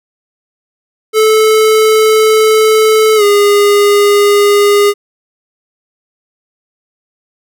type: tone with pitch glide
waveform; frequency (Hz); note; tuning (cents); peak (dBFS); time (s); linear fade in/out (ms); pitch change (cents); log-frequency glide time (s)
square; 435.5 to 408.7; A4 to G#4; -18 to -28; -6; 1.13-4.94; 50; -110; 3.16-3.23
effects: none